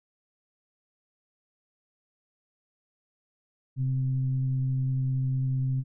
sine tone with frequency modulation, 131.5 Hz, C3, 9 cents sharp, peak -24 dBFS, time 3.76-5.84 s, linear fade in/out 50 ms, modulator 126 Hz, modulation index 0.3, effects none

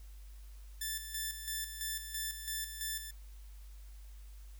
5% pulse tone with tremolo, 1760 Hz, A6, in tune, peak -25 dBFS, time 0.81-3.11 s, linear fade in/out 5 ms, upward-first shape square, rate 3 Hz, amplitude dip 60%, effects added 50 Hz sine -48 dBFS peak until 4.59 s + white hiss -65 dBFS RMS until 4.59 s

